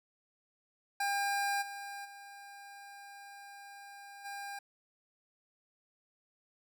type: tone with level steps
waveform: 25% pulse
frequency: 802 Hz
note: G5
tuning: 39 cents sharp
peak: -27 / -38 / -45 / -37 dBFS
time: 1-4.59 s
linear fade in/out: 5 ms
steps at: 1.61 / 2.04 / 4.24 s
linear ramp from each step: 20 ms
effects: none